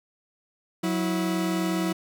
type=tone pair together; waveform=40% pulse; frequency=182.85 / 326 Hz; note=F#3 / E4; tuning=-20 / -19 cents; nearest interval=minor seventh; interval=1001 cents; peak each=-26 dBFS; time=0.83-1.93 s; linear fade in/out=10 ms; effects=none